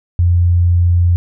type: tone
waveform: sine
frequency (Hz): 87.31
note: F2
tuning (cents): 0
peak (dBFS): -8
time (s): 0.19-1.16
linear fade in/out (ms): 0
effects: none